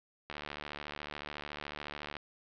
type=click train; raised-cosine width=0.3 ms; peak=-24 dBFS; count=139; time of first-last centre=0.3-2.167 s; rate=73.9 Hz; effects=low-pass 5000 Hz 12 dB/octave